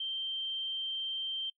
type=tone; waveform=sine; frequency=3139 Hz; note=G7; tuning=2 cents sharp; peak=-33 dBFS; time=0-1.5 s; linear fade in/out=5 ms; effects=noise-tail reverb RT60 0.1 s tail -23 dB re dry